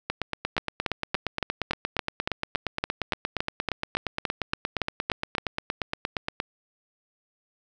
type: two click trains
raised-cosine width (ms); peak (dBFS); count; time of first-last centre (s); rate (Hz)
0.3; -9 / -11; 18 / 55; 0.58-5.382 / 0.1-6.401; 3.54 / 8.57
effects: none